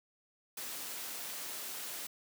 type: noise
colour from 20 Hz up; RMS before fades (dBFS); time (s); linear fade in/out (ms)
white; -42; 0.57-2.07; 5
effects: high-pass 200 Hz 12 dB/octave